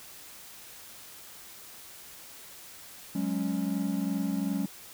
triangle chord, F# suspended second, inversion none, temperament equal, 185 / 207.7 / 277.2 Hz, F#3 / G#3 / C#4, 0 / 0 / 0 cents, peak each -30 dBFS, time 3.15-4.66 s, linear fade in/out 5 ms, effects white hiss -48 dBFS RMS until 4.93 s

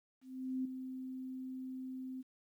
sine tone with ADSR envelope, 259.3 Hz, C4, 15 cents flat, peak -33 dBFS, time 0.21-2.23 s, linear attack 440 ms, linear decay 6 ms, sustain -8 dB, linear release 26 ms, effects 12-bit

